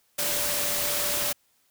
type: tone in noise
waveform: sine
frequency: 584 Hz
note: D5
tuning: 10 cents flat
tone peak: -36 dBFS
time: 0.18-1.33 s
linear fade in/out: 10 ms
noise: white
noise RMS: -27 dBFS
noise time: 0.18-1.33 s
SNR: -12 dB
effects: white hiss -67 dBFS RMS until 1.7 s